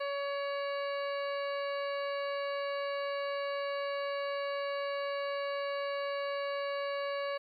harmonic tone, 563 Hz, C#5, 27 cents sharp, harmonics 1 / 2 / 3 / 4 / 5 / 7 / 8, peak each -34 / -40 / -44 / -46 / -48 / -51 / -52 dBFS, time 0-7.38 s, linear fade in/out 10 ms, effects 12-bit

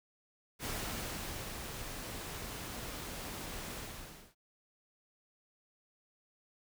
pink noise with ADSR envelope, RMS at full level -38 dBFS, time 0.59-4.35 s, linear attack 60 ms, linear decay 840 ms, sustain -5 dB, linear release 600 ms, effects none

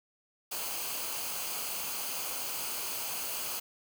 white noise with comb filter, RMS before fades -36 dBFS, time 0.51-3.6 s, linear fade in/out 10 ms, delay 0.54 ms, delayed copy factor -0.55, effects none

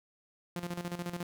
sawtooth tone with tremolo, 174.61 Hz, F3, in tune, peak -30 dBFS, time 0.56-1.23 s, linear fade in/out 2 ms, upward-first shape square, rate 14 Hz, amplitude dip 70%, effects none

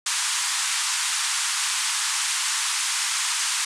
white band-pass noise, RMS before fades -25 dBFS, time 0.06-3.65 s, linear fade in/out 5 ms, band 900 to 9500 Hz, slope 48 dB/octave, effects none

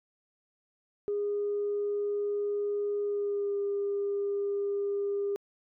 sine tone with pitch glide, 410 to 402.7 Hz, G#4 to G4, -22 to +47 cents, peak -27 dBFS, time 1.08-5.36 s, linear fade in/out 0 ms, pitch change -31 cents, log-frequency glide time 3.03-3.57 s, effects tanh soft clip ceiling -23 dBFS

